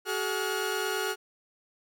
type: tone cluster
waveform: sawtooth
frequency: 378 / 427 / 1433 Hz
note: F#4 / G#4 / F6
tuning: +37 / +48 / +44 cents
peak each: -29 dBFS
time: 0.05-1.16 s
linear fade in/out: 50 ms
effects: none